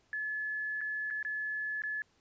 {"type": "tone with dropouts", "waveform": "sine", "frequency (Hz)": 1717, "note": "A6", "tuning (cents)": -43, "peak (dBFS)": -33, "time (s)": [0.13, 2.02], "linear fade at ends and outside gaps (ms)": 1, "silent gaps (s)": [[0.808, 0.813], [1.103, 1.108], [1.228, 1.249], [1.82, 1.836]], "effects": ["pink hiss -70 dBFS RMS until 2.2 s", "resampled to 16000 Hz"]}